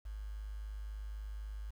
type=tone with quantisation; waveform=sine; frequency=51.91 Hz; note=G#1; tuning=in tune; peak=-40 dBFS; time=0.05-1.71 s; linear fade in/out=10 ms; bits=10; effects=none